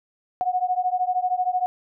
sine beating tone pair, 726 / 739 Hz, F#5 / F#5, -33 / -2 cents, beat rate 13 Hz, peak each -23 / -24 dBFS, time 0.41-1.66 s, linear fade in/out 0 ms, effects none

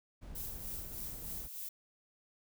brown noise, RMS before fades -48 dBFS, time 0.21-1.48 s, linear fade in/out 20 ms
violet noise with tremolo, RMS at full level -42 dBFS, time 0.35-1.69 s, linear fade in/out 5 ms, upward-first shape sine, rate 3.3 Hz, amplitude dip 50%
effects none

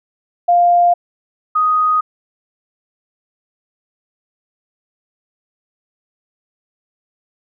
sine tone pair in turn, 700 / 1247.3 Hz, F5 / D#6, +4 / +4 cents, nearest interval minor seventh, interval 1000 cents, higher second, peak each -8 / -11 dBFS, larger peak first, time 0.48-0.94 / 1.55-2.01 s, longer neither, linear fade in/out 10 ms, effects none

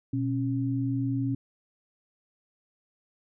sine tone pair together, 121.7 / 273.2 Hz, B2 / C#4, -25 / -25 cents, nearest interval octave + major second, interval 1400 cents, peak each -28 dBFS, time 0.13-1.35 s, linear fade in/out 5 ms, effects none

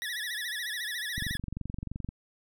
25% pulse tone with vibrato, 1816 Hz, A#6, 46 cents flat, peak -29 dBFS, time 0.02-1.37 s, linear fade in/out 0 ms, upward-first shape sine, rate 14 Hz, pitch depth 140 cents each way
click train, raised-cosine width 5 ms, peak -23 dBFS, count 22, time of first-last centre 1.18-2.089 s, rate 23.1 Hz
effects none

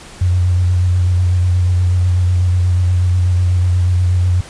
sine tone with vibrato, 89.9 Hz, F#2, 49 cents flat, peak -10 dBFS, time 0.21-4.41 s, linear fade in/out 5 ms, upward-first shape square, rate 8.2 Hz, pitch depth 22 cents each way, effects pink hiss -36 dBFS RMS until 4.49 s + resampled to 22050 Hz

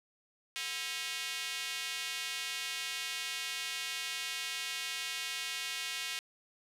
square tone with high-pass filter, 146.83 Hz, D3, in tune, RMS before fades -38 dBFS, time 0.56-6.19 s, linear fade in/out 0 ms, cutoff 2600 Hz, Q 1.5, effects low-pass 12000 Hz 12 dB/octave

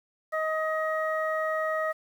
harmonic tone, 630 Hz, D#5, 21 cents sharp, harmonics 1 / 2 / 3, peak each -28 / -31 / -33 dBFS, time 0.32-1.93 s, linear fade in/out 20 ms, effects 9-bit

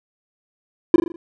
triangle tone with echo, 337.8 Hz, E4, 42 cents sharp, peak -3 dBFS, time 0.94-0.96 s, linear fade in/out 2 ms, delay 40 ms, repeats 5, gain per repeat -6 dB, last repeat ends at 1.16 s, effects none

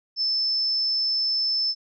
sine tone, 5270 Hz, E8, 1 cent flat, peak -21 dBFS, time 0.16-1.75 s, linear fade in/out 50 ms, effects none

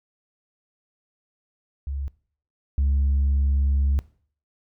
sine tone pair in turn, 69.3 / 69.3 Hz, C#2 / C#2, 0 / 0 cents, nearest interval unison, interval 0 cents, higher neither, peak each -26 / -16 dBFS, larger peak second, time 1.87-2.08 / 2.78-3.99 s, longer second, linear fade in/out 0 ms, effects noise-tail reverb RT60 0.5 s tail -21 dB re dry + tanh soft clip ceiling -16 dBFS

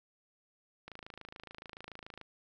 click train, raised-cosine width 0.3 ms, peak -30 dBFS, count 37, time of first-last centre 0.88-2.213 s, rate 27 Hz, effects none

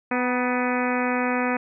harmonic tone with a mistuned harmonic, 249.3 Hz, B3, 16 cents sharp, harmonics 1 / 2 / 3 / 4 / 5 / 6 / 7 / 8 / 9 / 10, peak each -25 / -28 / -30 / -31 / -32 / -33 / -33 / -34 / -35 / -35 dBFS, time 0.11-1.57 s, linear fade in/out 5 ms, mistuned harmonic 4, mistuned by -42 cents, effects none

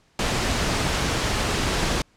pink noise, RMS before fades -23 dBFS, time 0.19-2.02 s, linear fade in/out 2 ms, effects pink hiss -61 dBFS RMS until 2.16 s + low-pass 7000 Hz 12 dB/octave

